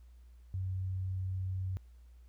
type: tone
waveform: sine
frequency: 93.8 Hz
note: F#2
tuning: 24 cents sharp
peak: -33 dBFS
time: 0.54-1.77 s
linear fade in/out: 0 ms
effects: added 60 Hz sine -53 dBFS peak until 2.28 s + pink hiss -75 dBFS RMS until 2.28 s